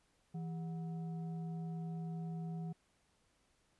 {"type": "tone with frequency modulation", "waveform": "sine", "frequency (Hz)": 164.9, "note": "E3", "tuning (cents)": 1, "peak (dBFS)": -39, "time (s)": [0.34, 2.73], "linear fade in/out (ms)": 10, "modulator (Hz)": 567, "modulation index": 0.32, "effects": ["pink hiss -75 dBFS RMS until 3.79 s", "resampled to 24000 Hz"]}